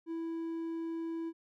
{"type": "tone", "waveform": "triangle", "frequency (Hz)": 329.6, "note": "E4", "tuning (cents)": 0, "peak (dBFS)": -33, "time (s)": [0.06, 1.33], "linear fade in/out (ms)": 50, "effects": []}